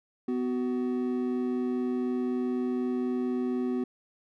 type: tone pair together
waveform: triangle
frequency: 250.3 / 374.3 Hz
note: B3 / F#4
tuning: +23 / +20 cents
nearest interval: perfect fifth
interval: 697 cents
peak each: -26 / -30 dBFS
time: 0.28-3.84 s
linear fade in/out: 5 ms
effects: none